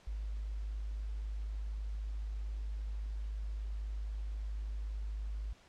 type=tone; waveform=sine; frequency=51.91 Hz; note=G#1; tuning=in tune; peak=-36 dBFS; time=0.07-5.53 s; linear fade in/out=5 ms; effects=pink hiss -62 dBFS RMS until 5.68 s + low-pass 6000 Hz 12 dB/octave